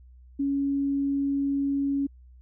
sine tone, 278.7 Hz, C#4, 9 cents sharp, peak -23 dBFS, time 0.39-2.07 s, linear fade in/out 10 ms, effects added 62 Hz sine -48 dBFS peak until 2.41 s

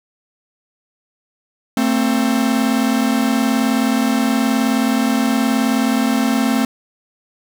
45% pulse tone pair together, 223.8 / 262.8 Hz, A3 / C4, +30 / +8 cents, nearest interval minor third, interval 278 cents, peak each -17 dBFS, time 1.77-6.65 s, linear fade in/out 2 ms, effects none

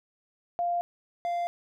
sine / triangle tone pair in turn, 697 / 694.5 Hz, F5 / F5, -4 / -10 cents, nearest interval unison, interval 6 cents, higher first, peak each -25 dBFS, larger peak neither, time 0.59-0.81 / 1.25-1.47 s, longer neither, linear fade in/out 0 ms, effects none

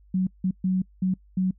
sine tone bursts at uneven times, 186.2 Hz, F#3, 11 cents sharp, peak -20 dBFS, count 5, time 0.14-0.27 / 0.44-0.51 / 0.64-0.82 / 1.02-1.14 / 1.37-1.51 s, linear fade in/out 5 ms, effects noise-tail reverb RT60 0.1 s tail -25 dB re dry + added 50 Hz sine -52 dBFS peak until 1.58 s

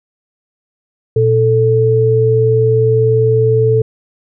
sine tone pair together, 118.51 / 440 Hz, A#2 / A4, +29 / 0 cents, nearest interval octave + major seventh, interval 2271 cents, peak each -12 / -10 dBFS, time 1.16-3.82 s, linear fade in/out 5 ms, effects none

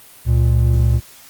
triangle tone pair together, 69.3 / 116.55 Hz, C#2 / A#2, 0 / 0 cents, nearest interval major sixth, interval 900 cents, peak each -12 dBFS, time 0.25-1.01 s, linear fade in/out 50 ms, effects white hiss -43 dBFS RMS until 1.29 s + Opus 32 kbps

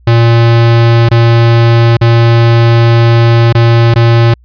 square tone with dropouts, 116.54 Hz, A#2, in tune, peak -4 dBFS, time 0.07-4.34 s, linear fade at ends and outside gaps 5 ms, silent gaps 1.089-1.112 / 1.97-2.012 / 3.527-3.549 / 3.941-3.958 s, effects added 60 Hz sine -39 dBFS peak until 4.44 s + resampled to 11025 Hz

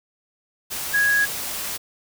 sine tone in noise, 1659 Hz, G#6, 2 cents flat, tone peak -16 dBFS, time 0.93-1.26 s, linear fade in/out 20 ms, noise white, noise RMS -29 dBFS, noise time 0.7-1.78 s, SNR +10 dB, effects none

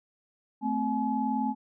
sine tone cluster, 220.2 / 259.9 / 851 Hz, A3 / C4 / G#5, +2 / -11 / +42 cents, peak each -30 dBFS, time 0.61-1.55 s, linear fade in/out 50 ms, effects none

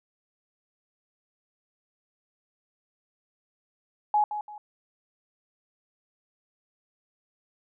sine tone with echo, 840 Hz, G#5, 19 cents sharp, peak -19 dBFS, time 4.14-4.24 s, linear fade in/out 2 ms, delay 170 ms, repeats 2, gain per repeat -10 dB, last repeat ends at 4.58 s, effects none

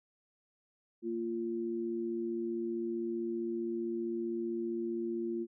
sine tone pair together, 230 / 345.4 Hz, A#3 / F4, -23 / -19 cents, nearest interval perfect fifth, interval 704 cents, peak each -38 / -34 dBFS, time 1.02-5.47 s, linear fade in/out 50 ms, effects none

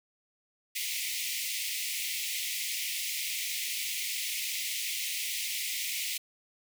pink high-pass noise, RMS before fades -34 dBFS, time 0.75-6.18 s, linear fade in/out 10 ms, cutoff 2000 Hz, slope 96 dB/octave, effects none

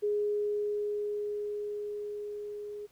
sine tone with level ramp, 415.3 Hz, G#4, in tune, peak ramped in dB -26 to -38 dBFS, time 0.02-2.87 s, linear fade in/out 20 ms, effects pink hiss -65 dBFS RMS until 2.91 s

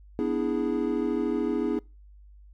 triangle chord, E dominant seventh, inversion second, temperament equal with one note detuned, 246.9 / 293.7 / 327.2 / 415.3 Hz, B3 / D4 / E4 / G#4, 0 / 0 / -13 / 0 cents, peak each -28 dBFS, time 0.19-1.79 s, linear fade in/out 0 ms, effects noise-tail reverb RT60 0.3 s tail -26 dB re dry + added 50 Hz sine -48 dBFS peak until 2.53 s

